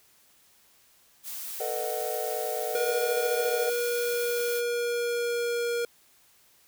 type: noise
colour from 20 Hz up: blue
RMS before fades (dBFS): -37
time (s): 1.23-4.63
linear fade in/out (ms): 50
type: chord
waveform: triangle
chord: B dominant seventh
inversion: third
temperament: just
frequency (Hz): 444.5 / 493.9 / 617.4 / 740.8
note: A4 / B4 / D#5 / F#5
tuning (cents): +18 / 0 / -14 / +2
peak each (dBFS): -33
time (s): 1.6-3.7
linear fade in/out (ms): 5
type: tone with pitch glide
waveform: square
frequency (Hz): 480 to 473.7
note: B4 to A#4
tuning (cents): -49 to +28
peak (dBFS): -27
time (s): 2.75-5.85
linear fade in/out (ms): 2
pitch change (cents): -23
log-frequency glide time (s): 4.07-5.74
effects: white hiss -61 dBFS RMS until 6.67 s